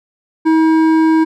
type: tone with hard clipping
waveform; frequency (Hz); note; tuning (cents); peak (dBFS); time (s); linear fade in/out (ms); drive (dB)
sine; 320; D#4; +49; -10; 0.45-1.25; 20; 10
effects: none